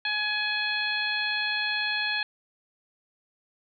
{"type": "harmonic tone", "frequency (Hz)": 842, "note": "G#5", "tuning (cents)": 24, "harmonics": [1, 2, 3, 4, 5], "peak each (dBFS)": [-37, -29, -31, -33, -33], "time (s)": [0.05, 2.23], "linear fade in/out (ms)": 2, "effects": []}